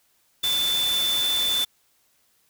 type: tone in noise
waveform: sine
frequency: 3520 Hz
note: A7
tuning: in tune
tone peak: -21 dBFS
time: 0.43-1.65 s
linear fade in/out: 10 ms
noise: white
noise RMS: -30 dBFS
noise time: 0.43-1.65 s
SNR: +6 dB
effects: white hiss -65 dBFS RMS until 2.49 s